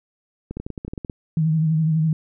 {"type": "clicks", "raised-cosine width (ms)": 3, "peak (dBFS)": -17, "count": 12, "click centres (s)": [0.51, 0.57, 0.6, 0.665, 0.703, 0.778, 0.849, 0.88, 0.935, 0.978, 1.048, 1.098]}
{"type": "tone with vibrato", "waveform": "sine", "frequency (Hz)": 158.5, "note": "D#3", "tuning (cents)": 32, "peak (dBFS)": -16, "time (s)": [1.37, 2.13], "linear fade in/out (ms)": 2, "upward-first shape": "sine", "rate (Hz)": 12, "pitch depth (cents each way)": 45}
{"effects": []}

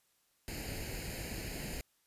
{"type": "noise with comb filter", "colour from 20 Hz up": "pink", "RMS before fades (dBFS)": -41, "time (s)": [0.48, 1.81], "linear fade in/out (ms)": 0, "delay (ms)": 0.43, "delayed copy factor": 0.75, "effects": ["white hiss -74 dBFS RMS until 2.06 s", "resampled to 32000 Hz"]}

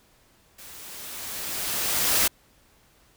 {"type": "noise with level ramp", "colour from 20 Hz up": "white", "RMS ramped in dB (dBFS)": [-45, -20], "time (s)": [0.58, 2.28], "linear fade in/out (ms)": 10, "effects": ["pink hiss -60 dBFS RMS until 3.16 s"]}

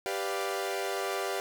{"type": "chord", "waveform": "sawtooth", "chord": "G dominant seventh", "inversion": "none", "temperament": "equal", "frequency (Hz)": [392, 493.9, 587.3, 698.5], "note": ["G4", "B4", "D5", "F5"], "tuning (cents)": [0, 0, 0, 0], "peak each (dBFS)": [-30, -34, -34, -33], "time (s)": [0.06, 1.4], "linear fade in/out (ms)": 0, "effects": []}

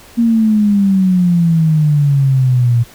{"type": "exponential sweep", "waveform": "sine", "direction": "down", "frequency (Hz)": [236, 116.54], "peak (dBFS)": -8, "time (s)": [0.17, 2.84], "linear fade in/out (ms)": 20, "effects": ["pink hiss -40 dBFS RMS until 2.94 s"]}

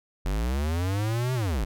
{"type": "linear two-way sweep", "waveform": "square", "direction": "up then down", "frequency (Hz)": [43.65, 130.81, 43.65], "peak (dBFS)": -25, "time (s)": [0.25, 1.65], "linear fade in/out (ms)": 10, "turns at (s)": 1.34, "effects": []}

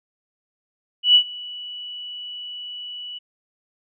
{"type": "tone with ADSR envelope", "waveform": "sine", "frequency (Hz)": 2951, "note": "F#7", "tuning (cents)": -5, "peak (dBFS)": -8, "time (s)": [1.03, 3.19], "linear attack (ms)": 120, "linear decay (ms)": 81, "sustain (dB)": -23, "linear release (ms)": 15, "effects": []}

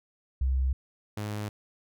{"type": "tone pair in turn", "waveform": ["sine", "sawtooth"], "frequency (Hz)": [65.41, 104.92], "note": ["C2", "G#2"], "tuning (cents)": [0, 18], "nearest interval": "minor sixth", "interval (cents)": 818, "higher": "second", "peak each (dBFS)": [-23, -28], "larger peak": "first", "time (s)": [[0.41, 0.73], [1.17, 1.49]], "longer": "neither", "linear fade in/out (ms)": 5, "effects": []}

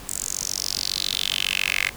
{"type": "tone with high-pass filter sweep", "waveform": "10% pulse", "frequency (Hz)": 47.27, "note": "F#1", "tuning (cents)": 38, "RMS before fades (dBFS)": -26, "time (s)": [0.07, 1.9], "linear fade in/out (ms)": 20, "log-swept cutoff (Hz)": [8000, 2100], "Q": 4.4, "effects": ["pink hiss -41 dBFS RMS until 1.96 s"]}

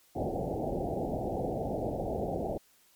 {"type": "low-pass noise", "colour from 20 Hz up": "white", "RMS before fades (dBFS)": -33, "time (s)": [0.15, 2.58], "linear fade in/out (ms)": 10, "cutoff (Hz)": 790, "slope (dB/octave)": 96, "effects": ["white hiss -64 dBFS RMS until 2.95 s", "MP3 96 kbps"]}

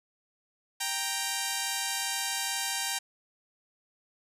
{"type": "tone pair together", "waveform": "5% pulse", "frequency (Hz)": [784, 932.3], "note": ["G5", "A#5"], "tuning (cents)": [0, 0], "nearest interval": "minor third", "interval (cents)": 300, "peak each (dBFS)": [-20, -21], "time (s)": [0.8, 2.99], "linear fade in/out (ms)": 10, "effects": ["resampled to 32000 Hz"]}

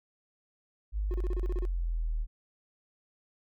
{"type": "linear sweep", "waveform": "sine", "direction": "down", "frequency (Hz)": [51.91, 38], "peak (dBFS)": -28, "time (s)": [0.92, 2.27], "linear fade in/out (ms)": 50}
{"type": "tone bursts", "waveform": "triangle", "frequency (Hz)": 360.7, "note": "F#4", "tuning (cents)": -44, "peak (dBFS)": -33, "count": 9, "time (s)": [1.11, 1.652], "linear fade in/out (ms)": 0, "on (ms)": 30, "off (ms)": 34}
{"effects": []}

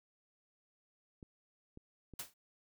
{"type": "clicks", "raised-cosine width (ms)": 3, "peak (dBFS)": -38, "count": 3, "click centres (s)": [1.228, 1.774, 2.137]}
{"type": "noise with exponential decay", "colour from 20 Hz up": "white", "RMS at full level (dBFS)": -38, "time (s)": [2.19, 2.34], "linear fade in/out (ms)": 5, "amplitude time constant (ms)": 32}
{"effects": []}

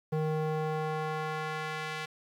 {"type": "tone with band-pass filter sweep", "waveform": "square", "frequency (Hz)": 155.56, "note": "D#3", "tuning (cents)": 0, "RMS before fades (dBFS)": -33, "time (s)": [0.12, 2.06], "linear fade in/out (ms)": 10, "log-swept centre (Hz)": [380, 2300], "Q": 0.88, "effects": ["10-bit"]}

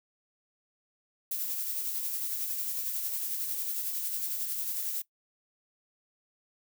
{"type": "noise with tremolo", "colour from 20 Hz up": "violet", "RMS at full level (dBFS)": -32, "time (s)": [1.31, 5.02], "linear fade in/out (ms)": 5, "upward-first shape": "sine", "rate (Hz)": 11, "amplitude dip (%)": 35, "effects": ["noise-tail reverb RT60 0.1 s tail -19 dB re dry"]}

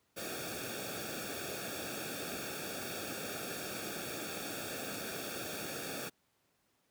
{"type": "noise with comb filter", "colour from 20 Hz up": "pink", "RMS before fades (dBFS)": -41, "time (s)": [0.16, 6.1], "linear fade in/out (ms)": 20, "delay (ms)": 0.99, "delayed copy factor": -0.9, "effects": ["pink hiss -75 dBFS RMS until 6.9 s", "high-pass 100 Hz 12 dB/octave"]}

